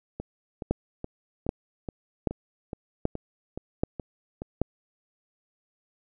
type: two click trains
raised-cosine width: 2 ms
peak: -10 / -20 dBFS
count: 6 / 11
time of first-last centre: 0.71-4.616 / 0.2-4.419 s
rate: 1.28 / 2.37 Hz
effects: none